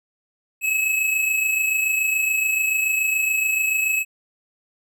square tone pair together, 2554 / 2581 Hz, D#7 / E7, +45 / -37 cents, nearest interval unison, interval 18 cents, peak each -28 / -20 dBFS, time 0.61-4.05 s, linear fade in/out 50 ms, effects none

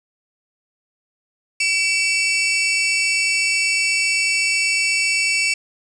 sawtooth tone pair together, 2287 / 2676 Hz, D7 / E7, -47 / +25 cents, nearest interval minor third, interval 272 cents, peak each -16 dBFS, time 1.6-5.54 s, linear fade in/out 5 ms, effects resampled to 22050 Hz + 7-bit

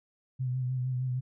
sine tone with vibrato, 127.5 Hz, C3, 44 cents flat, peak -28 dBFS, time 0.39-1.21 s, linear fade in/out 20 ms, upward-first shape sine, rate 6.5 Hz, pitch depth 37 cents each way, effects none

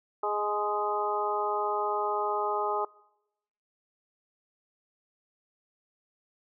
harmonic tone with a mistuned harmonic, 207.7 Hz, G#3, in tune, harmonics 2 / 3 / 4 / 5 / 6, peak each -32 / -36 / -31 / -35 / -33 dBFS, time 0.23-2.85 s, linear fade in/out 5 ms, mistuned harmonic 4, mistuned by +16 cents, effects noise-tail reverb RT60 0.9 s tail -24 dB re dry

